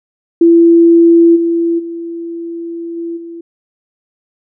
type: tone with level steps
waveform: sine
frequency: 336.5 Hz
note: E4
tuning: 36 cents sharp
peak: -3 / -10 / -20 / -18 / -25 dBFS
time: 0.41-3.41 s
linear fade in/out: 5 ms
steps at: 1.35 / 1.78 / 2.96 / 3.16 s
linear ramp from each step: 20 ms
effects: none